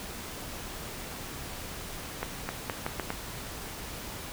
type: accelerating click train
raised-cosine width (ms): 0.5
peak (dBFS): -15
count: 6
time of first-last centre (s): 2.23-3.104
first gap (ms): 260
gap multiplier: 0.8
effects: pink hiss -40 dBFS RMS until 4.32 s